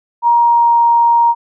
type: tone with pitch glide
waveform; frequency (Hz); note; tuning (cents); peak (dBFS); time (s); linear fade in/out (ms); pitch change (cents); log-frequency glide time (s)
sine; 944 to 937.5; A#5 to A#5; +22 to +10; -7; 0.22-1.35; 50; -12; 0.35-0.77
effects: none